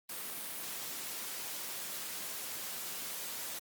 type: noise with amplitude modulation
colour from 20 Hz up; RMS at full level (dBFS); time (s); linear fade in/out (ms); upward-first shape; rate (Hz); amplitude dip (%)
white; -40; 0.09-3.59; 5; sine; 297; 25
effects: high-pass 150 Hz 12 dB/octave + Opus 32 kbps